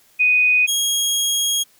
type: tone pair in turn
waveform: sine / 20% pulse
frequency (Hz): 2489 / 3281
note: D#7 / G#7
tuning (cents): 0 / -22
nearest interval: perfect fourth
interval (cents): 478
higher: second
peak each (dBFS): -12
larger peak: neither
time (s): 0.19-0.67 / 0.67-1.64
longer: second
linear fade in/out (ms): 20
effects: white hiss -55 dBFS RMS until 1.79 s